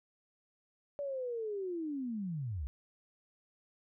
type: linear sweep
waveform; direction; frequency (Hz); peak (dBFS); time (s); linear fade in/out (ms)
sine; down; 579 to 59.4; -35; 0.99-2.67; 0
effects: none